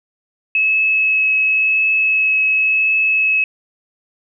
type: tone with vibrato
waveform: sine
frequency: 2582 Hz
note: E7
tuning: 37 cents flat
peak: -12 dBFS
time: 0.55-3.44 s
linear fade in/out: 2 ms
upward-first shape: triangle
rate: 0.93 Hz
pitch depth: 9 cents each way
effects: none